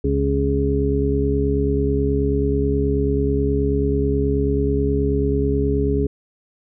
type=harmonic tone; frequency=69.3 Hz; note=C#2; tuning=in tune; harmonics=1 / 2 / 3 / 4 / 6; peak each=-21 / -24 / -30 / -23 / -21 dBFS; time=0.04-6.07 s; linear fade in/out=5 ms; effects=none